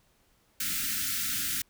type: band-stop noise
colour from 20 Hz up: white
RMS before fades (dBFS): -31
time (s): 0.6-1.62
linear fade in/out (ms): 5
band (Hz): 320 to 1300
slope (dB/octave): 96
effects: pink hiss -67 dBFS RMS until 1.69 s